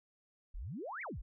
sine exponential two-way sweep, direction up then down, 30.49 to 2376 to 30.49 Hz, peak -40 dBFS, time 0.54-1.22 s, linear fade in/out 10 ms, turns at 1.02 s, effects none

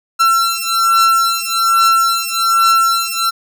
45% pulse beating tone pair, 1350 / 1351.2 Hz, E6 / E6, +41 / +42 cents, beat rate 1.2 Hz, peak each -14 dBFS, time 0.19-3.31 s, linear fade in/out 20 ms, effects none

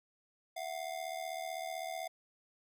square ring-modulated tone, 703 Hz, F5, 11 cents sharp, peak -36 dBFS, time 0.56-2.08 s, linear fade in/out 10 ms, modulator 37.9 Hz, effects none

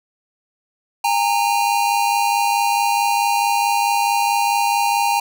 square tone pair together, 813.4 / 918 Hz, G#5 / A#5, -36 / -27 cents, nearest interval major second, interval 209 cents, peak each -19 dBFS, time 1.04-5.2 s, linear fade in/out 5 ms, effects none

